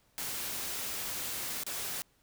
white noise with dropouts, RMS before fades -37 dBFS, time 0.18-2.02 s, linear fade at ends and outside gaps 0 ms, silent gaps 1.635-1.665 s, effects pink hiss -69 dBFS RMS until 2.22 s

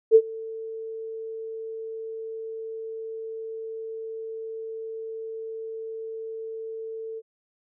sine tone with ADSR envelope, 446.2 Hz, A4, 24 cents sharp, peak -8 dBFS, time 0.11-7.22 s, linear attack 42 ms, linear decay 59 ms, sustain -24 dB, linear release 42 ms, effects none

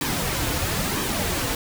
pink noise with flanger, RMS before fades -25 dBFS, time 0.01-1.55 s, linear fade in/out 2 ms, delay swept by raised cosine 1.4 to 5.2 ms, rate 1 Hz, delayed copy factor -0.5, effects none

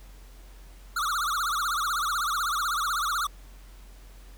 square tone with vibrato, 1281 Hz, E6, 50 cents flat, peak -26 dBFS, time 0.96-3.27 s, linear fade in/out 5 ms, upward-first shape triangle, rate 16 Hz, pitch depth 250 cents each way, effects added 45 Hz sine -45 dBFS peak until 4.37 s + pink hiss -56 dBFS RMS until 4.37 s

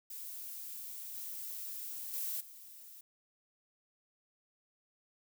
violet noise with level steps, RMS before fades -45 / -43 / -38 / -53 dBFS, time 0.1-3.01 s, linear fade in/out 5 ms, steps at 1.14 / 2.13 / 2.4 s, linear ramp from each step 10 ms, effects none

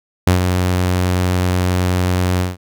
sawtooth tone with ADSR envelope, 90.8 Hz, F#2, 32 cents flat, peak -4 dBFS, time 0.27-2.57 s, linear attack 4 ms, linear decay 110 ms, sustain -6 dB, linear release 170 ms, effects none

